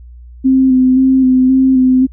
sine tone with vibrato, 260 Hz, C4, 11 cents flat, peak -6 dBFS, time 0.44-2.07 s, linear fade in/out 20 ms, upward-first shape square, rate 1.9 Hz, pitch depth 21 cents each way, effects added 60 Hz sine -32 dBFS peak until 2.12 s

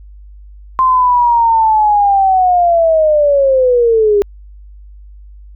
sine linear sweep, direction down, 1046.5 to 400 Hz, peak -7 dBFS, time 0.79-4.22 s, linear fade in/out 0 ms, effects added 50 Hz sine -33 dBFS peak until 5.55 s

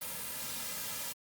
white noise with comb filter, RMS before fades -39 dBFS, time 0.01-1.13 s, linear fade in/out 10 ms, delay 2.7 ms, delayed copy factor -0.85, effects Opus 32 kbps

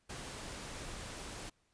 pink noise, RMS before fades -45 dBFS, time 0.09-1.5 s, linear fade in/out 10 ms, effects pink hiss -75 dBFS RMS until 1.73 s + resampled to 22050 Hz

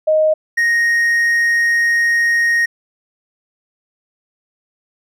sine / triangle tone pair in turn, 623 / 1866.9 Hz, D#5 / A#6, +2 / +2 cents, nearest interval octave + perfect fifth, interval 1900 cents, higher second, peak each -10 dBFS, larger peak neither, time 0.07-0.34 / 0.57-2.66 s, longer second, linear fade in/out 10 ms, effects none

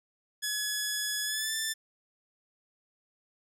10% pulse tone with pitch glide, 1694 to 1768 Hz, G#6 to A6, +34 to +8 cents, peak -21 dBFS, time 0.42-1.74 s, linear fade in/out 20 ms, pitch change +74 cents, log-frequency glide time 1.23-1.54 s, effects none

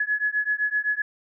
sine beating tone pair, 1692 / 1699.8 Hz, G#6 / G#6, +32 / +40 cents, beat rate 7.8 Hz, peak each -25 dBFS, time 0-1.02 s, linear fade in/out 5 ms, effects none

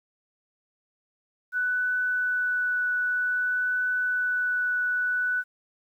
sine tone with vibrato, 1487 Hz, F#6, 8 cents sharp, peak -23 dBFS, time 1.52-5.44 s, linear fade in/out 50 ms, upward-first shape triangle, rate 0.53 Hz, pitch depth 9 cents each way, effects 10-bit

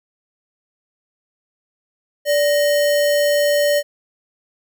sine tone with sample-and-hold, 582 Hz, D5, 16 cents flat, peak -13 dBFS, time 2.25-3.83 s, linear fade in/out 50 ms, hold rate 2450 Hz, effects none

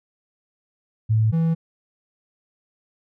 sine / triangle tone pair in turn, 110 / 163.96 Hz, A2 / E3, 0 / -9 cents, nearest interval perfect fifth, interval 691 cents, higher second, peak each -15 dBFS, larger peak neither, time 1.09-1.32 / 1.32-1.55 s, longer neither, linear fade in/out 20 ms, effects none

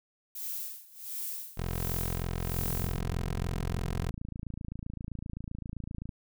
violet noise with tremolo, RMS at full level -36 dBFS, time 0.35-3 s, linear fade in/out 5 ms, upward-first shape sine, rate 1.4 Hz, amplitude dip 90%
15% pulse tone, 43.26 Hz, F1, 16 cents flat, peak -25 dBFS, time 1.57-4.11 s, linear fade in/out 10 ms
click train, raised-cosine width 5 ms, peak -26 dBFS, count 98, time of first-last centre 2.59-6.092 s, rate 27.7 Hz
effects none

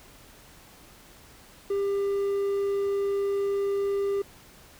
triangle tone, 398.4 Hz, G4, 28 cents sharp, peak -22 dBFS, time 1.7-4.22 s, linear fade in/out 5 ms, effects pink hiss -52 dBFS RMS until 4.79 s

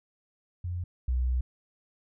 sine tone pair in turn, 88.5 / 62.58 Hz, F2 / B1, +23 / +24 cents, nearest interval tritone, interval 599 cents, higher first, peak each -30 / -24 dBFS, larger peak second, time 0.64-0.84 / 1.08-1.41 s, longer second, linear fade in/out 5 ms, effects none

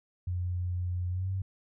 sine tone with pitch glide, 89.4 to 95.26 Hz, F2 to G2, +41 to -49 cents, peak -29 dBFS, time 0.27-1.42 s, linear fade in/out 5 ms, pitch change +110 cents, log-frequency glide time 1.09-1.3 s, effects none

